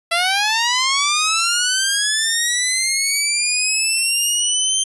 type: linear sweep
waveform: 10% pulse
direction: up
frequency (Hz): 665 to 3142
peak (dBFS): -7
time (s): 0.11-4.84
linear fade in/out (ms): 10
effects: resampled to 24000 Hz